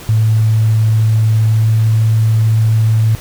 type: tone with pitch glide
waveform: sine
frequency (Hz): 110 to 110.83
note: A2 to A2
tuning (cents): 0 to +13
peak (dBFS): -8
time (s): 0.09-3.15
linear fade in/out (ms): 0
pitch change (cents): +13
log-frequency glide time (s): 1.5-1.65
effects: pink hiss -33 dBFS RMS until 3.2 s